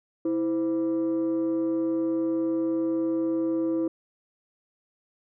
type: tone pair together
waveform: sine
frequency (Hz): 326.9 / 517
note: E4 / C5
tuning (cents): -14 / -21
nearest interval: minor sixth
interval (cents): 793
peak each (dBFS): -22 / -30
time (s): 0.25-3.88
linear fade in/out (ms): 5
effects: tanh soft clip ceiling -20 dBFS

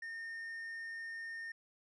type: tone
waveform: triangle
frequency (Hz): 1826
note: A#6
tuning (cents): -36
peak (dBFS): -40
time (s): 0.02-1.52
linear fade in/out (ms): 5
effects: resampled to 22050 Hz

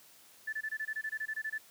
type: tone bursts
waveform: sine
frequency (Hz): 1750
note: A6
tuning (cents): -10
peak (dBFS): -33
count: 14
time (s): 0.47-1.582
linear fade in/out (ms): 10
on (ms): 59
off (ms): 22
effects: white hiss -59 dBFS RMS until 1.7 s + high-pass 100 Hz 12 dB/octave

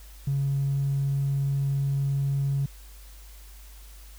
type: tone with tanh clipping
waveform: triangle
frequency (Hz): 138.59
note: C#3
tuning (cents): 0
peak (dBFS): -22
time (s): 0.27-2.66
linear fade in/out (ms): 5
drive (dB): 1
effects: added 50 Hz sine -44 dBFS peak until 4.18 s + white hiss -53 dBFS RMS until 4.18 s

